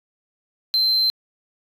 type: tone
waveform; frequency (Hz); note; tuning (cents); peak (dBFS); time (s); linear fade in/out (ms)
sine; 4107; C8; -33; -13; 0.74-1.1; 0
effects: tanh soft clip ceiling -15 dBFS